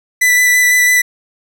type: tone with vibrato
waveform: 45% pulse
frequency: 1984 Hz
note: B6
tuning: 7 cents sharp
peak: -8 dBFS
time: 0.21-1.02 s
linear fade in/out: 10 ms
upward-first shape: square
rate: 6 Hz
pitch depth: 11 cents each way
effects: none